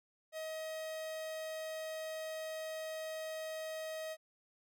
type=tone; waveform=45% pulse; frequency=633 Hz; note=D#5; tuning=30 cents sharp; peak=-40 dBFS; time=0.32-4.17 s; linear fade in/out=50 ms; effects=none